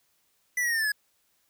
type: linear sweep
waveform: square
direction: down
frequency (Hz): 2002 to 1661.2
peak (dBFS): -25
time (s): 0.57-0.92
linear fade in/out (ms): 5
effects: white hiss -70 dBFS RMS until 1.49 s